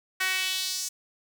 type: tone with high-pass filter sweep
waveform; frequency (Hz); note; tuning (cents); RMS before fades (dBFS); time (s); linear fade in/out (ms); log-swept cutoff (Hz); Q
sawtooth; 374.8; F#4; +22; -29; 0.2-0.89; 10; 1700 to 6500; 2.1
effects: none